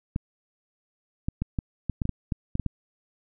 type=clicks; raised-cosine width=5 ms; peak=-14 dBFS; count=12; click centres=0.161 / 1.285 / 1.42 / 1.588 / 1.897 / 2.018 / 2.054 / 2.093 / 2.322 / 2.554 / 2.597 / 2.663 s; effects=none